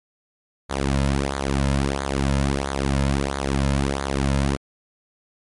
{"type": "tone with flanger", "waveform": "sawtooth", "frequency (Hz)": 68.8, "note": "C#2", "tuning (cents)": -12, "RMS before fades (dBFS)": -22, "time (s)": [0.69, 4.57], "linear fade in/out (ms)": 20, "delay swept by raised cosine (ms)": [0.36, 2.66], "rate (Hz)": 1.5, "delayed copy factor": -0.75, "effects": ["MP3 48 kbps"]}